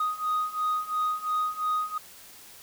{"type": "beating tone pair", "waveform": "sine", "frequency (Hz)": [1244.5, 1247.4], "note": ["D#6", "D#6"], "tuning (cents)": [0, 4], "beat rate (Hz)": 2.9, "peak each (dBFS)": [-28, -26], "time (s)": [0, 1.98], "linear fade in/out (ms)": 5, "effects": ["tanh soft clip ceiling -22 dBFS", "white hiss -49 dBFS RMS until 2.62 s"]}